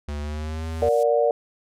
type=tone with pitch glide; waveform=square; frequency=73.3 to 80.86 Hz; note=D2 to E2; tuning=-3 to -33 cents; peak=-28 dBFS; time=0.08-0.89 s; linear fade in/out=5 ms; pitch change=+170 cents; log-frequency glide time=0.2-0.66 s
type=noise with exponential growth; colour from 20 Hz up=violet; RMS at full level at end=-33 dBFS; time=0.15-1.03 s; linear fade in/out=0 ms; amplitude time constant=190 ms
type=chord; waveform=sine; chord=Bb augmented; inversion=none; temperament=just; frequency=466.2 / 582.7 / 728.4 Hz; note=Bb4 / D5 / F#5; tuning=0 / -14 / -27 cents; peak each=-20 / -20 / -25 dBFS; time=0.82-1.31 s; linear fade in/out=2 ms
effects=low-pass 8000 Hz 12 dB/octave